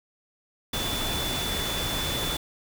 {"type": "tone in noise", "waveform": "sine", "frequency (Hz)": 3477, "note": "A7", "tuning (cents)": -21, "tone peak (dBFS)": -31, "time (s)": [0.73, 2.37], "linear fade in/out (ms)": 5, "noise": "pink", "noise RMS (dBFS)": -30, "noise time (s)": [0.73, 2.37], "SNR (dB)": -4, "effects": []}